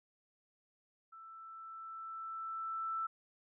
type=tone with level ramp; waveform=sine; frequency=1326 Hz; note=E6; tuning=10 cents sharp; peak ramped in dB=-51 to -34 dBFS; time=1.12-3.07 s; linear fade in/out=10 ms; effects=none